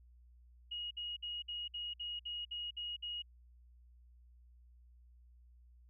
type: tone bursts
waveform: sine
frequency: 2885 Hz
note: F#7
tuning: 44 cents flat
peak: -39 dBFS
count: 10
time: 0.71-3.223 s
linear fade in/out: 10 ms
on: 200 ms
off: 57 ms
effects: added 60 Hz sine -59 dBFS peak until 5.89 s